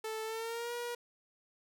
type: tone with pitch glide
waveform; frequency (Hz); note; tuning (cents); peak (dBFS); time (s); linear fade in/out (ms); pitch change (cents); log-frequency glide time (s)
sawtooth; 439.4 to 479.2; A4 to A#4; -2 to +48; -33; 0.04-0.95; 5; +150; 0.24-0.73
effects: none